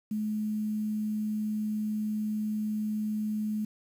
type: tone with quantisation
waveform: sine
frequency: 213.4 Hz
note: G#3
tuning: 47 cents sharp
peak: -28 dBFS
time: 0.11-3.65 s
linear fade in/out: 5 ms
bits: 9
effects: none